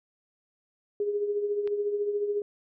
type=tone with tremolo; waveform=sine; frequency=411.4 Hz; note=G#4; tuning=16 cents flat; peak=-23 dBFS; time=1-2.42 s; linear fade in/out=2 ms; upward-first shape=triangle; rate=14 Hz; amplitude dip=60%
type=click; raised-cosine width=0.3 ms; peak=-28 dBFS; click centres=1.675 s
effects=none